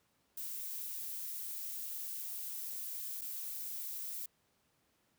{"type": "noise with dropouts", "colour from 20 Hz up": "violet", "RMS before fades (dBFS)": -42, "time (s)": [0.37, 4.26], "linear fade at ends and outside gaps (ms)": 5, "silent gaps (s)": [3.212, 3.216], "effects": ["pink hiss -75 dBFS RMS until 5.18 s", "high-pass 80 Hz 12 dB/octave"]}